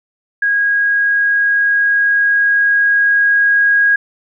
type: tone with level ramp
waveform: sine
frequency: 1642 Hz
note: G#6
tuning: 20 cents flat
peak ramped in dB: -11 to -8 dBFS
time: 0.42-3.96 s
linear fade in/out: 5 ms
effects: none